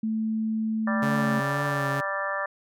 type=tone; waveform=sine; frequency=220 Hz; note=A3; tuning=in tune; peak=-24 dBFS; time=0.03-1.4 s; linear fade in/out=5 ms
type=harmonic tone; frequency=196 Hz; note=G3; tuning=in tune; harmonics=3 / 4 / 5 / 6 / 7 / 8 / 9; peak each=-32 / -39 / -36 / -32 / -37 / -41 / -31 dBFS; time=0.87-2.46 s; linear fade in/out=5 ms
type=tone with vibrato; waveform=sawtooth; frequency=140.3 Hz; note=C#3; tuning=21 cents sharp; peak=-24 dBFS; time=1.02-2.01 s; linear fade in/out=10 ms; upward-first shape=triangle; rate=2 Hz; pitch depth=43 cents each way
effects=none